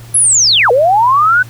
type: linear two-way sweep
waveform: sine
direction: down then up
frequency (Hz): 11200 to 460.7 to 1526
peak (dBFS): -6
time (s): 0.14-1.43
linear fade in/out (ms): 10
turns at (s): 0.71
effects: added 116 Hz sine -31 dBFS peak until 1.49 s + pink hiss -39 dBFS RMS until 1.49 s